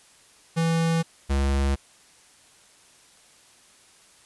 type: tone pair in turn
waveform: square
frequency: 164.8 / 68.83 Hz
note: E3 / C#2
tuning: 0 / -12 cents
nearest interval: octave + minor third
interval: 1512 cents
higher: first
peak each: -21 dBFS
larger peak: neither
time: 0.56-1.03 / 1.29-1.76 s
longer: neither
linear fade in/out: 20 ms
effects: white hiss -55 dBFS RMS until 4.25 s + resampled to 24000 Hz